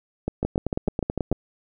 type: two click trains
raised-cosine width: 2 ms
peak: -11 / -10 dBFS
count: 8 / 9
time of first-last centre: 0.28-1.326 / 0.45-1.316 s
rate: 6.69 / 9.24 Hz
effects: none